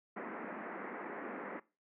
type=band-pass noise; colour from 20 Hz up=pink; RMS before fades=-44 dBFS; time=0.16-1.6 s; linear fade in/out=10 ms; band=200 to 2100 Hz; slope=48 dB/octave; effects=noise-tail reverb RT60 0.3 s tail -20 dB re dry